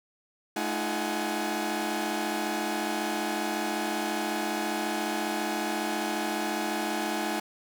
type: tone cluster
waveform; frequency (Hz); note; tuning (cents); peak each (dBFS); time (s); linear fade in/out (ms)
sawtooth; 216.1 / 310.4 / 345 / 743 / 839; A3 / D#4 / F4 / F#5 / G#5; -31 / -4 / -21 / +7 / +17; -31 / -30 / -31 / -32 / -31; 0.56-7.4; 5
effects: none